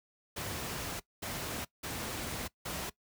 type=noise bursts at uneven times; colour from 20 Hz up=pink; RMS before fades=-38 dBFS; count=4; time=0.36-1 / 1.22-1.65 / 1.83-2.48 / 2.65-2.9 s; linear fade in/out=10 ms; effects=noise-tail reverb RT60 0.1 s tail -20 dB re dry + high-pass 60 Hz 12 dB/octave